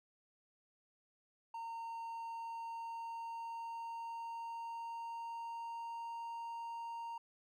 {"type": "tone with pitch glide", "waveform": "triangle", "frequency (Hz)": [918, 927.6], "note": ["A#5", "A#5"], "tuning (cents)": [-27, -9], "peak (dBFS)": -40, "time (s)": [1.54, 7.18], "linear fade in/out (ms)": 5, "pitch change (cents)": 18, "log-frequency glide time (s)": [2.15, 6.16], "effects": []}